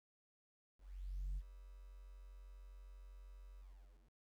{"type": "tone with ADSR envelope", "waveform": "sine", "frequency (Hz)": 46.25, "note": "F#1", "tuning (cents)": 0, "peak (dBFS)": -36, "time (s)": [0.78, 4.15], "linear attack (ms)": 590, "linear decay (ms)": 50, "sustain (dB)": -17, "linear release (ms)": 540, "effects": ["tanh soft clip ceiling -38 dBFS", "12-bit"]}